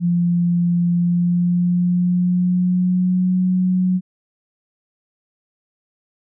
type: tone with pitch glide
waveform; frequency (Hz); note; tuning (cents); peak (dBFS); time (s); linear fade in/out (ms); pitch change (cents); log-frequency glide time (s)
sine; 173.6 to 183.6; F3 to F#3; -10 to -13; -14; 0-4.01; 50; +97; 0.93-3.38
effects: none